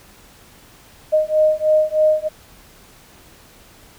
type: beating tone pair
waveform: sine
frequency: 617 / 620.2 Hz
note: D#5 / D#5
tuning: -15 / -6 cents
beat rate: 3.2 Hz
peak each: -16 dBFS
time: 1.12-2.29 s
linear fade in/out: 20 ms
effects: pink hiss -47 dBFS RMS until 3.98 s